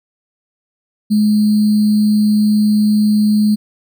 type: tone with sample-and-hold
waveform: sine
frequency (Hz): 211.1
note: G#3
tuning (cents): +29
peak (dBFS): -9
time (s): 1.1-3.56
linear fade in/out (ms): 20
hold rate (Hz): 4410
effects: none